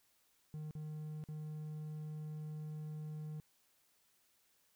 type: tone with dropouts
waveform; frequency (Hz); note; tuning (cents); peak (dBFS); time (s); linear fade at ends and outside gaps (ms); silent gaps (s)
triangle; 153.3; D#3; -25; -40; 0.54-3.4; 0; 0.709-0.752 / 1.239-1.287
effects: white hiss -74 dBFS RMS until 4.75 s